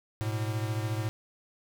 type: beating tone pair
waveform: square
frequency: 107.4 / 121.4 Hz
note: A2 / B2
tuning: -41 / -29 cents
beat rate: 14 Hz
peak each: -31 / -36 dBFS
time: 0.21-1.09 s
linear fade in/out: 0 ms
effects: none